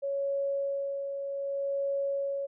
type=tone with tremolo; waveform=sine; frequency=556 Hz; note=C#5; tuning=5 cents sharp; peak=-27 dBFS; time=0.02-2.47 s; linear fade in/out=20 ms; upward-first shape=sine; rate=0.65 Hz; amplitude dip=45%; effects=none